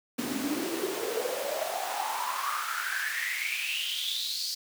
pink noise with high-pass filter sweep, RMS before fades -32 dBFS, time 0.18-4.55 s, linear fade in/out 10 ms, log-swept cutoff 230 to 4800 Hz, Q 8.1, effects none

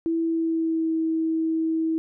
sine tone with pitch glide, 329.6 to 322.6 Hz, E4 to E4, 0 to -37 cents, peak -21 dBFS, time 0.06-1.98 s, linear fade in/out 0 ms, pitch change -37 cents, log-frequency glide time 0.19-0.94 s, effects none

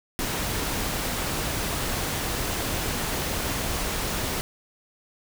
pink noise, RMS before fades -28 dBFS, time 0.19-4.41 s, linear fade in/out 0 ms, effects none

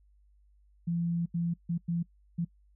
sine tone bursts at uneven times, 170.1 Hz, F3, 45 cents flat, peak -27 dBFS, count 5, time 0.87-1.26 / 1.34-1.54 / 1.69-1.78 / 1.88-2.03 / 2.38-2.45 s, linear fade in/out 10 ms, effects noise-tail reverb RT60 0.1 s tail -23 dB re dry + added 50 Hz sine -60 dBFS peak until 2.75 s

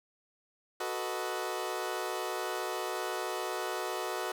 20% pulse chord, B dominant seventh, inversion second, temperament equal, 370 / 440 / 493.9 / 622.3 Hz, F#4 / A4 / B4 / D#5, 0 / 0 / 0 / 0 cents, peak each -32 / -35 / -35 / -35 dBFS, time 0.8-4.32 s, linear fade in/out 5 ms, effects none

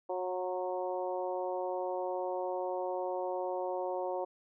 harmonic tone with a mistuned harmonic, 182.4 Hz, F#3, 24 cents flat, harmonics 2 / 3 / 4 / 5 / 6, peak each -38 / -36 / -39 / -41 / -50 dBFS, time 0.09-4.25 s, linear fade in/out 10 ms, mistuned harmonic 5, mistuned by +21 cents, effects none

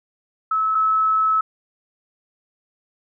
sine tone pair in turn, 1298 / 1298 Hz, E6 / E6, -27 / -27 cents, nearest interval unison, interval 0 cents, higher neither, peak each -17 / -15 dBFS, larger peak second, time 0.51-0.75 / 0.75-1.41 s, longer second, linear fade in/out 5 ms, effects none

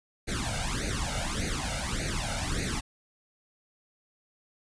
pink noise with flanger, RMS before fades -31 dBFS, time 0.27-2.81 s, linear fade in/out 20 ms, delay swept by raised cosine 0.46 to 1.41 ms, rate 1.7 Hz, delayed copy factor +0.95, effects resampled to 22050 Hz

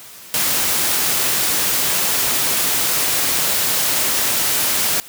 white noise, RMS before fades -18 dBFS, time 0.34-5 s, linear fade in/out 0 ms, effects white hiss -39 dBFS RMS until 5.08 s + high-pass 80 Hz 12 dB/octave

